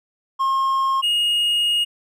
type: tone pair in turn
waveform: triangle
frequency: 1073 / 2865 Hz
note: C6 / F7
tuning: +43 / +44 cents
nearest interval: octave + perfect fourth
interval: 1701 cents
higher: second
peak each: -15 dBFS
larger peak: neither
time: 0.39-1.02 / 1.02-1.85 s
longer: second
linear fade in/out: 20 ms
effects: none